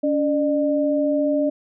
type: tone pair together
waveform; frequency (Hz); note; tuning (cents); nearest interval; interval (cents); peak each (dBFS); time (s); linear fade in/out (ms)
sine; 284 / 601.8; C#4 / D5; +42 / +42; octave + minor second; 1300; -20; 0.03-1.5; 10
effects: none